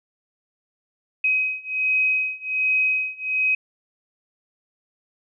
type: beating tone pair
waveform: sine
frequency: 2528 / 2529.3 Hz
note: D#7 / D#7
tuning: +27 / +28 cents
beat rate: 1.3 Hz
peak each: -23 / -22 dBFS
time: 1.24-3.55 s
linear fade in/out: 5 ms
effects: none